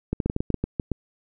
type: clicks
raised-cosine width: 3 ms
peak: -11 dBFS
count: 11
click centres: 0.13 / 0.202 / 0.26 / 0.299 / 0.364 / 0.405 / 0.503 / 0.543 / 0.64 / 0.798 / 0.917 s
effects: none